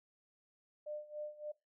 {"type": "tone with tremolo", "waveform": "sine", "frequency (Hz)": 600, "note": "D5", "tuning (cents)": 37, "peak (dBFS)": -39, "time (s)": [0.86, 1.52], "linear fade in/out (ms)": 10, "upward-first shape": "sine", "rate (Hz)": 3.5, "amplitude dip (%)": 85, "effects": ["noise-tail reverb RT60 0.2 s tail -19 dB re dry"]}